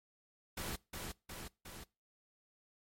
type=noise with echo; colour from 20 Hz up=pink; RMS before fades=-41 dBFS; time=0.57-0.76 s; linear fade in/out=5 ms; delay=360 ms; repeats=3; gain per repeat=-3 dB; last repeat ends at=1.84 s; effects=noise-tail reverb RT60 0.3 s tail -24 dB re dry + MP3 64 kbps